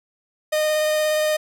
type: tone with vibrato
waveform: 45% pulse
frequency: 614 Hz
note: D#5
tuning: 23 cents flat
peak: -18 dBFS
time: 0.52-1.37 s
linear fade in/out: 10 ms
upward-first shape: sine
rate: 17 Hz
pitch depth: 8 cents each way
effects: none